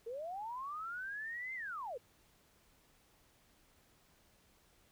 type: linear two-way sweep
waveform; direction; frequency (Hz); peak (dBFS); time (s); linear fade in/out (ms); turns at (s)
sine; up then down; 439 to 2104 to 439; -40; 0.06-1.98; 10; 1.54
effects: pink hiss -69 dBFS RMS until 4.91 s